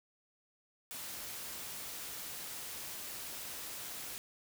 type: noise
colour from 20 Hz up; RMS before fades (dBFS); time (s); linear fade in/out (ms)
white; -44; 0.91-4.18; 0
effects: none